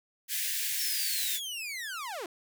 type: high-pass noise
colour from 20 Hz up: white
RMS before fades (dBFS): -32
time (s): 0.28-1.4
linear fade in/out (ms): 50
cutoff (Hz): 1600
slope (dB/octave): 96
type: linear sweep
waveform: sawtooth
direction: down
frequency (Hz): 5530 to 311.1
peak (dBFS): -32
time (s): 0.79-2.26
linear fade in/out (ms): 2
effects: none